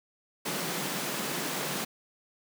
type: high-pass noise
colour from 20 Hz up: pink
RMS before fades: -33 dBFS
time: 0.45-1.85 s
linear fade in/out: 10 ms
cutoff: 140 Hz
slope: 96 dB/octave
effects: none